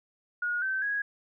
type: tone with pitch steps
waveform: sine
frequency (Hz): 1442 / 1545.5 / 1656.4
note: F#6 / G6 / G#6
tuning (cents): -45 / -25 / -5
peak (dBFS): -27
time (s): 0.42-1.02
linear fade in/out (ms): 5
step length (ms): 200
effects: none